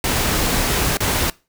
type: noise with dropouts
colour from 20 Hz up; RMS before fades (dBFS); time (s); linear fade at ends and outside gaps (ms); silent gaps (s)
pink; -19; 0.04-1.3; 2; 0.971-1.004
effects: noise-tail reverb RT60 0.3 s tail -22 dB re dry